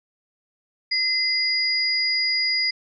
sine tone pair together, 2057 / 4880 Hz, C7 / D#8, -30 / -34 cents, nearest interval octave + minor third, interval 1496 cents, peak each -24 / -21 dBFS, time 0.91-2.71 s, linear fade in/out 10 ms, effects none

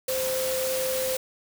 sine tone in noise, 520 Hz, C5, 11 cents flat, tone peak -26 dBFS, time 0.08-1.17 s, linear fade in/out 5 ms, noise white, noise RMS -31 dBFS, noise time 0.08-1.17 s, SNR +2 dB, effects none

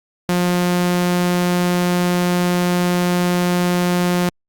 sawtooth tone, 177.5 Hz, F3, 28 cents sharp, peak -11 dBFS, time 0.29-4.29 s, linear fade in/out 0 ms, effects Opus 48 kbps

